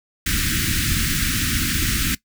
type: band-stop noise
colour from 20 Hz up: pink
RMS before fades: -21 dBFS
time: 0.26-2.15 s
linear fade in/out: 5 ms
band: 320 to 1400 Hz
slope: 48 dB/octave
effects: noise-tail reverb RT60 0.1 s tail -19 dB re dry